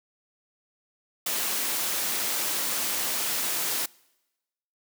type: noise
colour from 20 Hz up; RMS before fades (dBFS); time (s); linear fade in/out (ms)
white; -28; 1.26-3.86; 5
effects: noise-tail reverb RT60 1.0 s tail -25 dB re dry + high-pass 200 Hz 12 dB/octave